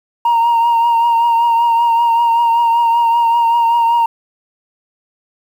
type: tone with vibrato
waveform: sine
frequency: 932.3 Hz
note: A#5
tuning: in tune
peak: -7 dBFS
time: 0.25-4.06 s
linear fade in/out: 5 ms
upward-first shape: triangle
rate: 5.2 Hz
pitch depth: 34 cents each way
effects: tanh soft clip ceiling -8 dBFS + 7-bit